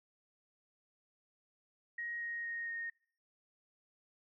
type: tone with pitch steps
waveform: sine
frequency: 1884 / 1873.1 / 1862.4 / 1851.6 Hz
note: A#6 / A#6 / A#6 / A#6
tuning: +18 / +8 / -2 / -12 cents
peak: -38 dBFS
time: 1.98-2.9 s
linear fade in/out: 5 ms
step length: 230 ms
effects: noise-tail reverb RT60 0.5 s tail -24 dB re dry